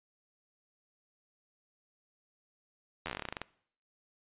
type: slowing click train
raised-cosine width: 0.3 ms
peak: -20 dBFS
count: 15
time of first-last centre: 3.06-3.416 s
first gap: 11 ms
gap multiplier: 1.12
effects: noise-tail reverb RT60 0.6 s tail -21 dB re dry + resampled to 8000 Hz